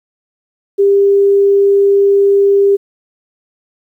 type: tone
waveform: sine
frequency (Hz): 398.5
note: G4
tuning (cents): +28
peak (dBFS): -6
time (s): 0.78-2.77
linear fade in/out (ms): 20
effects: 8-bit